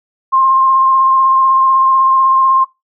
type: tone with vibrato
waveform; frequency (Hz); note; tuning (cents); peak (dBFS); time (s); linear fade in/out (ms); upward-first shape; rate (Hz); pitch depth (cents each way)
sine; 1060; C6; +22; -7; 0.32-2.65; 20; square; 16; 11
effects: noise-tail reverb RT60 0.2 s tail -19 dB re dry